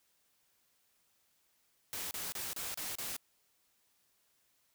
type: noise bursts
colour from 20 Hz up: white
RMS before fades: -40 dBFS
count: 6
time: 1.93-3.165 s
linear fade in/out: 0 ms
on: 180 ms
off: 31 ms
effects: white hiss -74 dBFS RMS until 4.74 s